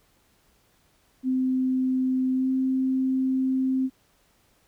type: tone with pitch glide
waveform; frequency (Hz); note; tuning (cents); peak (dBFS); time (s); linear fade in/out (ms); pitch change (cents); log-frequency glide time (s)
sine; 258.6 to 261.8; C4 to C4; -20 to +1; -21; 1.23-3.9; 50; +21; 2.33-2.49
effects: pink hiss -64 dBFS RMS until 4.67 s